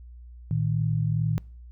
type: tone pair together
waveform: sine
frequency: 113.01 / 155.4 Hz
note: A2 / D#3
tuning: +47 / -2 cents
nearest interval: tritone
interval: 551 cents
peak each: -25 dBFS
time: 0.51-1.38 s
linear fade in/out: 0 ms
effects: noise-tail reverb RT60 0.5 s tail -26 dB re dry + added 60 Hz sine -42 dBFS peak until 1.71 s